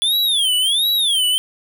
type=tone with vibrato; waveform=square; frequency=3401 Hz; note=G#7; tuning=40 cents sharp; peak=-15 dBFS; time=0.02-1.38 s; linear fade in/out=0 ms; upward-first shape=sine; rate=1.4 Hz; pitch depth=240 cents each way; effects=none